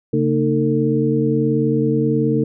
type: tone cluster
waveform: sine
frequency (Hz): 137.4 / 227.3 / 305.9 / 450.9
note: C#3 / A#3 / D#4 / A4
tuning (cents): -15 / -43 / -29 / +42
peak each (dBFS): -20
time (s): 0.13-2.44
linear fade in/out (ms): 5
effects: none